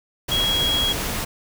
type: tone in noise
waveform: sine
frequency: 3300 Hz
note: G#7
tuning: 12 cents flat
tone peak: -19 dBFS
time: 0.31-0.93 s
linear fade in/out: 10 ms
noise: pink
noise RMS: -26 dBFS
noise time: 0.28-1.25 s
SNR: +4 dB
effects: none